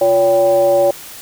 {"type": "tone with frequency modulation", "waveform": "sine", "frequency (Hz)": 567, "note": "C#5", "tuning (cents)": 39, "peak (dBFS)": -9, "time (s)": [0.01, 0.91], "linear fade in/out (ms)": 5, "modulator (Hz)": 216, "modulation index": 0.62, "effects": ["white hiss -34 dBFS RMS until 1.21 s"]}